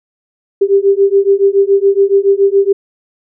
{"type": "beating tone pair", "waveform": "sine", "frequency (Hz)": [392, 399.1], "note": ["G4", "G4"], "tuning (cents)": [0, 31], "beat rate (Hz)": 7.1, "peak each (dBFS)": -10, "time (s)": [0.61, 2.73], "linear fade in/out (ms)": 10, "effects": []}